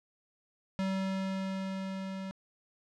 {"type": "tone with level ramp", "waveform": "square", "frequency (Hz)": 191.5, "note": "G3", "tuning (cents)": -40, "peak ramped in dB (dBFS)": [-30, -38], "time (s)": [0.79, 2.31], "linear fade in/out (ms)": 0, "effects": ["low-pass 5000 Hz 12 dB/octave"]}